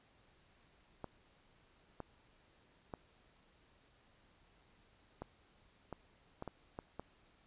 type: clicks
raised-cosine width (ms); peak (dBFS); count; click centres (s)
1; -29; 9; 1.043 / 2.003 / 2.938 / 5.22 / 5.927 / 6.424 / 6.477 / 6.789 / 6.996
effects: pink hiss -69 dBFS RMS until 7.46 s + resampled to 8000 Hz